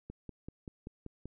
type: click train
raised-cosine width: 3 ms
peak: -30 dBFS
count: 7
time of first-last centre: 0.1-1.256 s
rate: 5.19 Hz
effects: none